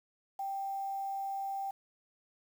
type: tone with quantisation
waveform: sine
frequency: 784 Hz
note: G5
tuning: in tune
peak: -34 dBFS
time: 0.39-1.71 s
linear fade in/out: 5 ms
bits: 9
effects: none